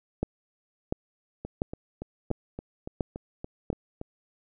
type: two click trains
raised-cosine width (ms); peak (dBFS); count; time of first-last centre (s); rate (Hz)
2; -13 / -22; 6 / 10; 0.23-3.702 / 1.45-4.014; 1.44 / 3.51
effects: none